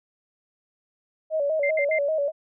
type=tone with vibrato; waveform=sine; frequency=599 Hz; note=D5; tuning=34 cents sharp; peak=-21 dBFS; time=1.3-2.32 s; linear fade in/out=50 ms; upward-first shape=square; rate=5.1 Hz; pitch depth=90 cents each way
type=tone bursts; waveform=sine; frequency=2093 Hz; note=C7; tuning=in tune; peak=-24 dBFS; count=3; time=1.63-1.988 s; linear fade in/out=5 ms; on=78 ms; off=62 ms
effects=none